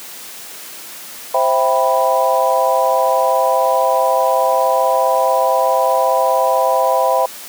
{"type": "chord", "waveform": "sine", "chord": "C major seventh", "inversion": "none", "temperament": "equal", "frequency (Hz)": [523.3, 659.3, 784, 987.8], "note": ["C5", "E5", "G5", "B5"], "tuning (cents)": [0, 0, 0, 0], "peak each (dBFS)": [-17, -17, -18, -17], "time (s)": [1.34, 7.26], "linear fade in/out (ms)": 5, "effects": ["white hiss -33 dBFS RMS until 7.48 s", "high-pass 200 Hz 12 dB/octave"]}